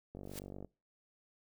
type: click train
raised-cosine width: 2 ms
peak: -33 dBFS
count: 25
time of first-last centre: 0.15-0.647 s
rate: 48.3 Hz
type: noise with exponential growth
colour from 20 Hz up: white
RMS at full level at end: -42 dBFS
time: 0.23-0.39 s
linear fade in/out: 1 ms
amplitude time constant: 33 ms
effects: noise-tail reverb RT60 0.3 s tail -24 dB re dry